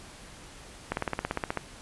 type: slowing click train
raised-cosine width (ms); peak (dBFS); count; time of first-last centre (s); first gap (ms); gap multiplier
0.5; -13; 12; 0.92-1.573; 51; 1.03
effects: pink hiss -48 dBFS RMS until 1.81 s + resampled to 24000 Hz